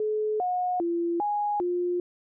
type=tone with pitch steps; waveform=sine; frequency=428.3 / 725 / 341.1 / 828 / 354 Hz; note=A4 / F#5 / F4 / G#5 / F4; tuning=-47 / -35 / -41 / -5 / +23 cents; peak=-24 dBFS; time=0-2 s; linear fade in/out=2 ms; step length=400 ms; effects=none